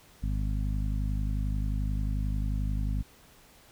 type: harmonic tone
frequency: 51.3 Hz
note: G#1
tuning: 21 cents flat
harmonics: 1 / 2 / 3 / 4 / 5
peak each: -28 / -34 / -38 / -40 / -42 dBFS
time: 0.22-3.03 s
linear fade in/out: 20 ms
effects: pink hiss -57 dBFS RMS until 3.71 s